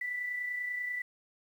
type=tone with amplitude modulation; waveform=sine; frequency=1975.5 Hz; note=B6; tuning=in tune; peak=-31 dBFS; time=0.01-1.02 s; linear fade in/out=5 ms; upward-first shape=sine; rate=30.2 Hz; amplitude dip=40%; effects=10-bit